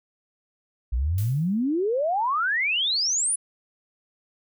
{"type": "exponential sweep", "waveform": "sine", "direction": "up", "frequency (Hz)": [55.5, 10210], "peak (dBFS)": -21, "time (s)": [0.92, 3.36], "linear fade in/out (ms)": 10}
{"type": "noise with exponential decay", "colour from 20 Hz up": "blue", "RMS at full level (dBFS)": -37, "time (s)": [1.18, 1.64], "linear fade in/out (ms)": 2, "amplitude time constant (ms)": 98}
{"effects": []}